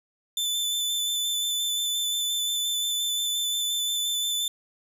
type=tone with vibrato; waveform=sawtooth; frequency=3520 Hz; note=A7; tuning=in tune; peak=-22 dBFS; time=0.37-4.48 s; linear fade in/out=2 ms; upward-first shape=square; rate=5.7 Hz; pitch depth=13 cents each way; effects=none